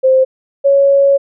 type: tone pair in turn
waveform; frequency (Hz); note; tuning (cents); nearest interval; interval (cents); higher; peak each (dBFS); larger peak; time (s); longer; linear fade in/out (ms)
sine; 523.3 / 555.7; C5 / C#5; 0 / +4; minor second; 104; second; -6; neither; 0.03-0.25 / 0.64-1.18; second; 20
effects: none